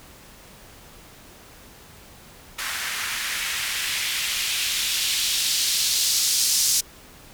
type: noise with band-pass filter sweep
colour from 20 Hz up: blue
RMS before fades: -24 dBFS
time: 2.58-6.81 s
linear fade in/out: 10 ms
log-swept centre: 1500 to 5700 Hz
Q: 1.5
effects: pink hiss -47 dBFS RMS until 7.33 s